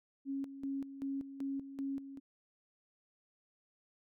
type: tone with tremolo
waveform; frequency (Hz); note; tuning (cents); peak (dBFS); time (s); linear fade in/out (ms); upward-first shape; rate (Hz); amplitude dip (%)
sine; 274.1; C#4; -19; -35; 0.25-2.2; 50; square; 2.6; 70
effects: none